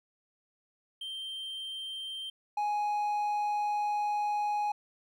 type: tone pair in turn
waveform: triangle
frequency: 3143 / 832.5 Hz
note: G7 / G#5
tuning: +4 / +4 cents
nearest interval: octave + major seventh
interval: 2300 cents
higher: first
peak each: -35 / -26 dBFS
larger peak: second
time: 1.01-2.3 / 2.57-4.72 s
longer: second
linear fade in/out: 5 ms
effects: none